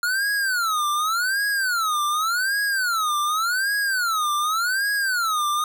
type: tone with vibrato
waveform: square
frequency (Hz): 1400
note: F6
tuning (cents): +4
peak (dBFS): -21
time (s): 0.03-5.64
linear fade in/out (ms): 2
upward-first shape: sine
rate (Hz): 0.87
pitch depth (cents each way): 290
effects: none